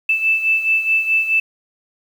sine beating tone pair, 2637 / 2641.7 Hz, E7 / E7, 0 / +3 cents, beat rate 4.7 Hz, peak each -15 / -21 dBFS, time 0.09-1.4 s, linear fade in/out 5 ms, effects 7-bit

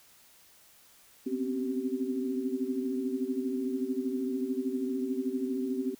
sine tone cluster, 248.5 / 260.2 / 273.4 / 384.3 Hz, B3 / C4 / C#4 / G4, +11 / -9 / -24 / -34 cents, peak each -37 / -32 / -37 / -35 dBFS, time 1.26-5.95 s, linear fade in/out 10 ms, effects white hiss -59 dBFS RMS until 5.99 s

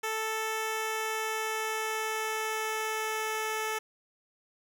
10% pulse tone with pitch glide, 440 to 436.5 Hz, A4 to A4, 0 to -14 cents, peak -22 dBFS, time 0.03-3.79 s, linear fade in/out 10 ms, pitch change -14 cents, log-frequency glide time 0.5-3.48 s, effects none

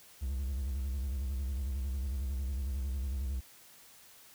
triangle tone with vibrato, 66.6 Hz, C2, 31 cents sharp, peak -30 dBFS, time 0.21-3.41 s, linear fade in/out 20 ms, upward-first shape square, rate 11 Hz, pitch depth 110 cents each way, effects white hiss -57 dBFS RMS until 4.34 s

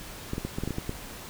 clicks, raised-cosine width 3 ms, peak -17 dBFS, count 9, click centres 0.334 / 0.381 / 0.45 / 0.585 / 0.636 / 0.676 / 0.707 / 0.784 / 0.894 s, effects pink hiss -42 dBFS RMS until 1.29 s

